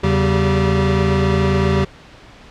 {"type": "tone cluster", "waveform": "square", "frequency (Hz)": [81.2, 138.4, 192.5, 387.7], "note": ["E2", "C#3", "G3", "G4"], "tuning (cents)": [-26, -2, -31, -19], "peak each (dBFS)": -20, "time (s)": [0.03, 1.85], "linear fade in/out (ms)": 10, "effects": ["pink hiss -42 dBFS RMS until 2.5 s", "low-pass 4000 Hz 12 dB/octave"]}